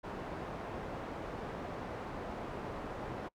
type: low-pass noise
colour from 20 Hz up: white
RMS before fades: -42 dBFS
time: 0.03-3.29 s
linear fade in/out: 20 ms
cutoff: 800 Hz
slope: 12 dB/octave
effects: noise-tail reverb RT60 0.1 s tail -24 dB re dry